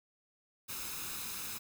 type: noise with comb filter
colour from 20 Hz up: white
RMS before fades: -41 dBFS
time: 0.68-1.59 s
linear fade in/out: 20 ms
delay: 0.78 ms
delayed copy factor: +0.55
effects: none